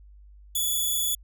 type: tone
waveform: 5% pulse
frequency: 3425 Hz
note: A7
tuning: 47 cents flat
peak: -16 dBFS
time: 0.55-1.15 s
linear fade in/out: 5 ms
effects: added 50 Hz sine -47 dBFS peak until 1.23 s